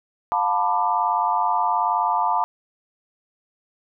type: chord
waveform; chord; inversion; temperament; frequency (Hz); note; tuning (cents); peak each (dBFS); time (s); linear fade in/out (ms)
sine; B half-diminished seventh; second; just; 711.2 / 889 / 987.8 / 1185.3; F5 / A5 / B5 / D6; +31 / +18 / 0 / +16; -25 / -22 / -23 / -26; 0.32-2.44; 0
effects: none